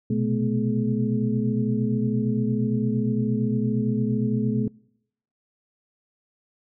sine tone cluster, 122 / 130.7 / 215 / 248.2 / 424.6 Hz, B2 / C3 / A3 / B3 / G#4, -21 / -1 / -40 / +9 / +38 cents, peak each -27 / -32 / -23 / -28 / -32 dBFS, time 0.1-4.68 s, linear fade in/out 5 ms, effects noise-tail reverb RT60 0.8 s tail -26 dB re dry

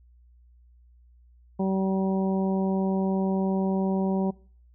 harmonic tone, 191.4 Hz, G3, 41 cents flat, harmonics 1 / 2 / 3 / 4 / 5, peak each -24 / -30 / -34 / -36 / -38 dBFS, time 1.59-4.31 s, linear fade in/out 10 ms, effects noise-tail reverb RT60 0.5 s tail -24 dB re dry + added 60 Hz sine -53 dBFS peak until 4.74 s

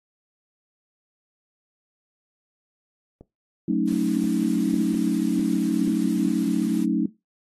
clicks, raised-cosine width 2 ms, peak -30 dBFS, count 7, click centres 3.21 / 3.923 / 4.24 / 4.741 / 4.945 / 5.396 / 5.878 s
sine chord, D# half-diminished seventh, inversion first, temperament equal with one note detuned, 185 / 220 / 277.2 / 316 Hz, F#3 / A3 / C#4 / D#4, 0 / 0 / 0 / +27 cents, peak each -25 dBFS, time 3.68-7.06 s, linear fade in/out 5 ms
white noise, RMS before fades -43 dBFS, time 3.87-6.85 s, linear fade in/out 10 ms
effects noise-tail reverb RT60 0.2 s tail -17 dB re dry + AAC 32 kbps

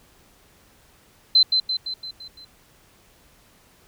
sine tone with echo, 4073 Hz, C8, 47 cents flat, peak -11 dBFS, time 1.35-1.43 s, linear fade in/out 5 ms, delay 170 ms, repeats 6, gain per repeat -5 dB, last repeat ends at 2.45 s, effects pink hiss -56 dBFS RMS until 3.87 s

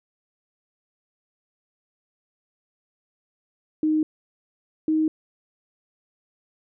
sine tone pair in turn, 310 / 313.4 Hz, D#4 / D#4, -6 / +13 cents, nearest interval unison, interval 19 cents, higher second, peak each -18 / -18 dBFS, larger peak neither, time 3.83-4.03 / 4.88-5.08 s, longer neither, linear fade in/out 2 ms, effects none

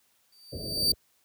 40% pulse tone with exponential growth, 4626 Hz, D8, 27 cents flat, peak -18 dBFS, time 0.32-0.92 s, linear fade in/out 5 ms, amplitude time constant 130 ms
pink low-pass noise, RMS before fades -37 dBFS, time 0.52-0.94 s, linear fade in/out 10 ms, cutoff 650 Hz, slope 96 dB/octave
effects white hiss -68 dBFS RMS until 1.24 s + high-pass 60 Hz 12 dB/octave

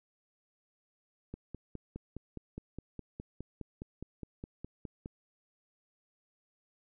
click train, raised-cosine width 3 ms, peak -28 dBFS, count 19, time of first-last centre 1.34-5.059 s, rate 4.84 Hz, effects none

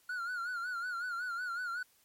triangle tone with vibrato, 1431 Hz, F6, 42 cents sharp, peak -33 dBFS, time 0.09-1.83 s, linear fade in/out 5 ms, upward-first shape sine, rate 5.4 Hz, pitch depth 83 cents each way, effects white hiss -68 dBFS RMS until 2.04 s + MP3 64 kbps

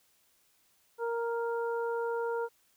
harmonic tone, 466.2 Hz, A#4, in tune, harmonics 1 / 2 / 3, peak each -31 / -37 / -41 dBFS, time 0.98-2.49 s, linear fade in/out 50 ms, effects white hiss -69 dBFS RMS until 2.76 s

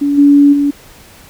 sine tone with level steps, 285.5 Hz, D4, 49 cents flat, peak -10 / -3 / -9 dBFS, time 0.01-0.71 s, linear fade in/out 10 ms, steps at 0.17 / 0.52 s, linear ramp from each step 20 ms, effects pink hiss -40 dBFS RMS until 1.29 s

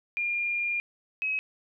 sine tone pair in turn, 2408 / 2553 Hz, D7 / D#7, +43 / +44 cents, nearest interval minor second, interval 101 cents, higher second, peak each -26 dBFS, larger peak neither, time 0.17-0.8 / 1.22-1.39 s, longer first, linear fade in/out 0 ms, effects none

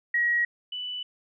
sine tone pair in turn, 1903 / 2978 Hz, A#6 / F#7, +35 / +11 cents, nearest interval minor sixth, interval 776 cents, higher second, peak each -21 / -31 dBFS, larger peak first, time 0.14-0.45 / 0.72-1.03 s, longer neither, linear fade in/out 5 ms, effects none

